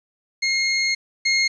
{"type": "tone pair in turn", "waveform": "25% pulse", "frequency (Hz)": [2144, 2144], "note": ["C7", "C7"], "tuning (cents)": [42, 42], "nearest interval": "unison", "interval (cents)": 0, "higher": "neither", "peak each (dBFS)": [-15, -13], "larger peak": "second", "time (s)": [[0.42, 0.95], [1.25, 1.48]], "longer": "first", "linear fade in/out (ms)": 10, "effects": ["resampled to 22050 Hz", "8-bit"]}